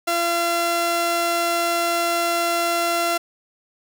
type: tone pair together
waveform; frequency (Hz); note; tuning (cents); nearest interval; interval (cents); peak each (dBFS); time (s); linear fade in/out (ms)
sawtooth; 341.5 / 683; F4 / F5; -39 / -39; octave; 1200; -23 / -15; 0.07-3.18; 10
effects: none